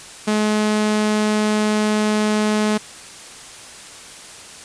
sawtooth tone, 212.7 Hz, G#3, 42 cents sharp, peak -12 dBFS, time 0.27-2.78 s, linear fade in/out 10 ms, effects white hiss -38 dBFS RMS until 4.64 s + resampled to 22050 Hz

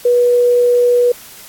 sine tone, 486.6 Hz, B4, 26 cents flat, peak -8 dBFS, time 0.05-1.12 s, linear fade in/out 5 ms, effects white hiss -37 dBFS RMS until 1.48 s + AAC 64 kbps

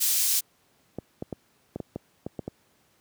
pink high-pass noise, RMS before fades -24 dBFS, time 0-0.41 s, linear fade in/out 20 ms, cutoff 6100 Hz, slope 12 dB/octave
clicks, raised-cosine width 2 ms, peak -18 dBFS, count 9, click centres 0.986 / 1.224 / 1.327 / 1.76 / 1.802 / 1.96 / 2.265 / 2.392 / 2.479 s
effects pink hiss -65 dBFS RMS until 3 s + high-pass 100 Hz 12 dB/octave

